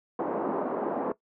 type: band-pass noise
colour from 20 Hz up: pink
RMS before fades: -30 dBFS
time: 0.19-1.12 s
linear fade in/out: 2 ms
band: 250 to 1000 Hz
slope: 24 dB/octave
effects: noise-tail reverb RT60 0.1 s tail -17 dB re dry